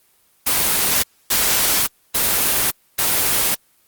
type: noise bursts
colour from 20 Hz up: white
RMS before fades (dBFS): -17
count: 4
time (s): 0.46-3.55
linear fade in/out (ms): 10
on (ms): 570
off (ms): 270
effects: white hiss -58 dBFS RMS until 3.87 s + Opus 24 kbps

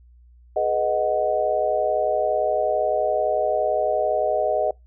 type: chord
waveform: sine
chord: G# minor seventh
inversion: none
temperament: equal with one note detuned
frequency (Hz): 422.3 / 493.9 / 622.3 / 740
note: G#4 / B4 / D#5 / F#5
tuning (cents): +29 / 0 / 0 / 0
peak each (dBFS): -27 / -27 / -21 / -25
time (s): 0.56-4.71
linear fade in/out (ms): 5
effects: noise-tail reverb RT60 0.2 s tail -26 dB re dry + added 60 Hz sine -48 dBFS peak until 4.86 s

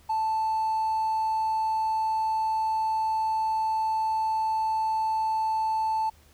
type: tone with hard clipping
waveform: triangle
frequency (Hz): 880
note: A5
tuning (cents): 0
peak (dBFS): -24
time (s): 0.09-6.1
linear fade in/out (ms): 10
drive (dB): 4
effects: added 75 Hz sine -56 dBFS peak until 6.33 s + pink hiss -59 dBFS RMS until 6.33 s

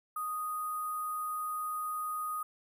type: tone with sample-and-hold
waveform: sine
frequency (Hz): 1242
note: D#6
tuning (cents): -3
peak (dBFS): -33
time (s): 0.16-2.43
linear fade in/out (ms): 5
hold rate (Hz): 11025
effects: none

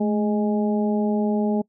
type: harmonic tone with a mistuned harmonic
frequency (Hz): 207.7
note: G#3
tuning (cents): 0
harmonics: 1 / 2 / 3 / 4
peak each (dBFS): -20 / -26 / -30 / -32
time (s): 0-1.62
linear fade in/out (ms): 10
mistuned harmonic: 1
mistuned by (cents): +52
effects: noise-tail reverb RT60 0.1 s tail -24 dB re dry

